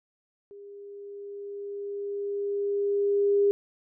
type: tone with level ramp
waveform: sine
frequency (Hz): 403.8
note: G#4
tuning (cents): -49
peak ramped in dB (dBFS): -43 to -18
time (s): 0.51-3.51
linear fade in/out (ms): 0
effects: none